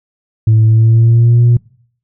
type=tone with pitch glide; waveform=sine; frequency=110.3 to 119.59 Hz; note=A2 to A#2; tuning=+5 to +45 cents; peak=-3 dBFS; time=0.47-1.57 s; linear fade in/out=5 ms; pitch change=+140 cents; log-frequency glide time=0.65-1.42 s; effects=noise-tail reverb RT60 0.6 s tail -25 dB re dry + tanh soft clip ceiling -3 dBFS